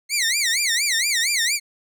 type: tone with vibrato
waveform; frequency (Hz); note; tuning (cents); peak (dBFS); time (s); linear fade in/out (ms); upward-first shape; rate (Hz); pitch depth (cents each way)
15% pulse; 2079; C7; -12; -12; 0.09-1.6; 50; sine; 4.3; 250
effects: none